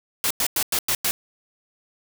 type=noise bursts; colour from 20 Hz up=white; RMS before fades=-22 dBFS; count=6; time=0.24-1.11 s; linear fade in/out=0 ms; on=65 ms; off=96 ms; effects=none